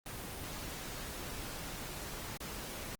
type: noise with dropouts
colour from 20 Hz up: pink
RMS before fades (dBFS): -43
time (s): 0.06-2.95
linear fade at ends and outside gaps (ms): 0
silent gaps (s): 2.371-2.405
effects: Opus 24 kbps